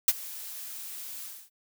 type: noise with ADSR envelope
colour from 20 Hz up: blue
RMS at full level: -18 dBFS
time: 0.08-1.5 s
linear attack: 4 ms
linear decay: 35 ms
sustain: -22 dB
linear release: 260 ms
effects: none